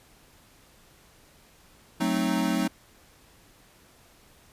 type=chord; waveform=square; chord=F# diminished seventh; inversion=none; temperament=equal with one note detuned; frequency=185 / 220 / 261.6 / 309.2 Hz; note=F#3 / A3 / C4 / Eb4; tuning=0 / 0 / 0 / -11 cents; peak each=-30 dBFS; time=2-2.68 s; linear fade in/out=10 ms; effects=pink hiss -57 dBFS RMS until 4.52 s + resampled to 32000 Hz